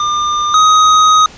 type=tone pair in turn; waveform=square; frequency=1200 / 1256.2 Hz; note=D6 / D#6; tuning=+37 / +16 cents; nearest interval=minor second; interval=79 cents; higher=second; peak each=-13 / -6 dBFS; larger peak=second; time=0-0.54 / 0.54-1.26 s; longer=second; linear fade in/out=2 ms; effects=pink hiss -36 dBFS RMS until 1.37 s + resampled to 16000 Hz